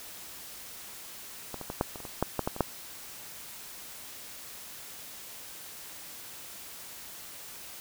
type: clicks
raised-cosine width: 1 ms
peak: -22 / -24 / -20 / -11 / -26 / -30 / -25 / -11 / -13 / -14 / -24 / -9 dBFS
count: 12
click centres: 1.543 / 1.613 / 1.701 / 1.811 / 1.958 / 2.003 / 2.052 / 2.226 / 2.393 / 2.475 / 2.564 / 2.607 s
effects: white hiss -45 dBFS RMS until 7.8 s